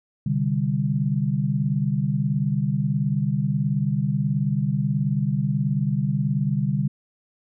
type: tone cluster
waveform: sine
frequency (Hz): 129.8 / 148.3 / 198.2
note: C3 / D3 / G3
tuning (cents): -13 / +17 / +19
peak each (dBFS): -25 / -23 / -25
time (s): 0.26-6.88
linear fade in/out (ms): 5
effects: none